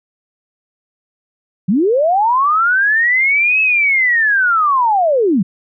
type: linear two-way sweep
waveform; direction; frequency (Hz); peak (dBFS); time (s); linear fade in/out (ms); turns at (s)
sine; up then down; 164.81 to 2600 to 164.81; -10; 1.68-5.43; 10; 3.61
effects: none